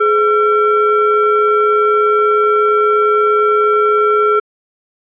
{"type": "ring-modulated tone", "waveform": "triangle", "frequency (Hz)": 466.2, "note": "A#4", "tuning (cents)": 0, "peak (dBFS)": -4, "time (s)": [0, 4.4], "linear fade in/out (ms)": 10, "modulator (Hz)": 888, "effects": ["resampled to 8000 Hz"]}